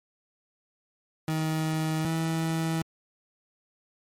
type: tone pair in turn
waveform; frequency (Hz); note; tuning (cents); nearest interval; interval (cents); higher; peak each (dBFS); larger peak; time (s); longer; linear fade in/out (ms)
30% pulse; 157.8 / 162.42; D#3 / E3; +25 / -25; unison; 50; second; -23; neither; 1.28-2.05 / 2.05-2.82; neither; 2
effects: MP3 64 kbps